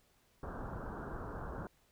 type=low-pass noise; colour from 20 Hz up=pink; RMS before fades=-43 dBFS; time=0.43-1.67 s; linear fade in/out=2 ms; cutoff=1600 Hz; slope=96 dB/octave; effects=pink hiss -71 dBFS RMS until 1.91 s